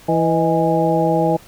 harmonic tone with a mistuned harmonic, 164.81 Hz, E3, in tune, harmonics 1 / 2 / 3 / 4 / 5, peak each -20 / -20 / -20 / -20 / -20 dBFS, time 0.08-1.37 s, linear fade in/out 10 ms, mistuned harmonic 4, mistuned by -83 cents, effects pink hiss -45 dBFS RMS until 1.47 s

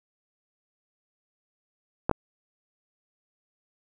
clicks, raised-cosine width 1 ms, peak -9 dBFS, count 2, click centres 2.095 / 2.113 s, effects none

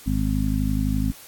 harmonic tone, 51.91 Hz, G#1, in tune, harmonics 1 / 2 / 3 / 4 / 5, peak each -24 / -27 / -29 / -27 / -26 dBFS, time 0.06-1.12 s, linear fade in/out 10 ms, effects white hiss -45 dBFS RMS until 1.27 s + AAC 64 kbps

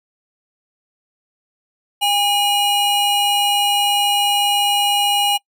square tone pair together, 812.9 / 2897 Hz, G#5 / F#7, -37 / -37 cents, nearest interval octave + minor seventh, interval 2200 cents, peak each -18 dBFS, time 2.01-5.38 s, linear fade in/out 20 ms, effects noise-tail reverb RT60 0.1 s tail -24 dB re dry

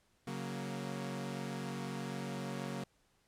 sawtooth chord, F# major, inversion second, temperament equal, 138.59 / 185 / 233.1 Hz, C#3 / F#3 / A#3, 0 / 0 / 0 cents, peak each -39 / -39 / -39 dBFS, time 0.27-2.84 s, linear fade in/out 5 ms, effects pink hiss -73 dBFS RMS until 3.27 s + low-pass 11000 Hz 12 dB/octave

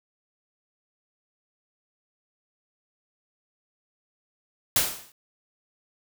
white noise with exponential decay, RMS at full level -18 dBFS, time 4.76-5.12 s, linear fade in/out 2 ms, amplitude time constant 78 ms, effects none

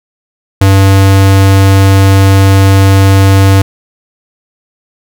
square tone, 97.2 Hz, G2, 14 cents flat, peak -3 dBFS, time 0.61-3.62 s, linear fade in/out 5 ms, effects none

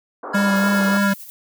white band-pass noise, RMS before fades -31 dBFS, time 0.23-0.98 s, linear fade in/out 5 ms, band 270 to 1300 Hz, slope 48 dB/octave
triangle chord, F diminished, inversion second, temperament equal, 987.8 / 1396.9 / 1661.2 Hz, Cb6 / F6 / Ab6, 0 / 0 / 0 cents, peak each -28 / -23 / -23 dBFS, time 0.33-1.13 s, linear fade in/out 10 ms
square tone with vibrato, 198.6 Hz, G3, 23 cents sharp, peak -17 dBFS, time 0.34-1.14 s, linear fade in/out 10 ms, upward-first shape sine, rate 3.4 Hz, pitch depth 24 cents each way
violet noise with tremolo, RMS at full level -36 dBFS, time 0.56-1.3 s, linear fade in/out 0 ms, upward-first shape square, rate 11 Hz, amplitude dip 40%
effects none

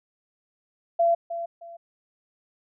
sine tone with echo, 679 Hz, F5, 49 cents flat, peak -17 dBFS, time 0.99-1.15 s, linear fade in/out 10 ms, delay 310 ms, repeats 2, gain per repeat -11 dB, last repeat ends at 1.77 s, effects none

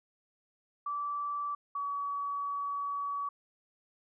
sine tone pair in turn, 1160 / 1135.5 Hz, D6 / C#6, -22 / +41 cents, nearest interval unison, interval 37 cents, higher first, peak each -32 / -32 dBFS, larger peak neither, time 0.86-1.55 / 1.75-3.29 s, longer second, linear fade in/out 5 ms, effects none

